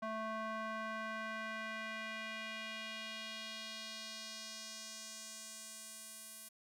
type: tone with band-pass filter sweep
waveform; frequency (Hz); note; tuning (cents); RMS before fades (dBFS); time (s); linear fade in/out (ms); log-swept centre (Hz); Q
square; 220; A3; 0; -45; 0.02-6.49; 10; 970 to 11000; 1.6
effects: none